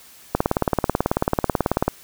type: click train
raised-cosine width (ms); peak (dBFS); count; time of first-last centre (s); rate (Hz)
1; -3; 29; 0.35-1.88; 18.3
effects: white hiss -47 dBFS RMS until 2.03 s